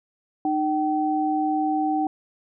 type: tone pair together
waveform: sine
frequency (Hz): 306.3 / 767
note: D#4 / G5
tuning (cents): -27 / -38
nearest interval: octave + major third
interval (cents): 1589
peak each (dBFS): -23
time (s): 0.45-2.07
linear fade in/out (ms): 2
effects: none